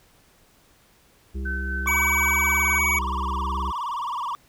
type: harmonic tone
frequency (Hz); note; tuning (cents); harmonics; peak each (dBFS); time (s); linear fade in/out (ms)
66.3; C2; +23; 1 / 3 / 5 / 6; -27 / -37 / -41 / -43; 1.34-3.72; 20
type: tone with tremolo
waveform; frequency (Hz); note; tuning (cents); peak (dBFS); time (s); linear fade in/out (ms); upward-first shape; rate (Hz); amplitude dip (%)
sine; 1527; G6; -46; -27; 1.45-2.79; 10; sine; 4; 40
type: tone with vibrato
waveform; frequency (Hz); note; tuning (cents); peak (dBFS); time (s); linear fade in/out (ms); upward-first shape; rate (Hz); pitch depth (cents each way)
triangle; 1046.5; C6; 0; -24; 1.86-4.35; 0; sine; 19; 210
type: tone with pitch glide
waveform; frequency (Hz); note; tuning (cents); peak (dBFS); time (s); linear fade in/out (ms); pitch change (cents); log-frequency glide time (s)
square; 2272 to 2258; C#7 to C#7; +42 to +31; -21; 1.87-2.99; 5; -11; 2.57-2.64
effects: pink hiss -58 dBFS RMS until 4.48 s